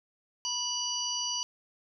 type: harmonic tone with a mistuned harmonic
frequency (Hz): 979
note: B5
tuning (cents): -15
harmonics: 1 / 3 / 5 / 6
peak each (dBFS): -40 / -35 / -35 / -34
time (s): 0.45-1.43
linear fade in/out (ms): 0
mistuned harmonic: 5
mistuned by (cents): -81
effects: none